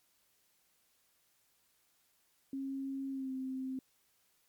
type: tone with pitch glide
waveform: sine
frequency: 270.7 to 261.8 Hz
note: C#4 to C4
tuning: -41 to +1 cents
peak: -36 dBFS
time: 2.53-3.79 s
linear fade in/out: 2 ms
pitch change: -58 cents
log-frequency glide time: 3.11-3.32 s
effects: white hiss -73 dBFS RMS until 4.48 s + MP3 96 kbps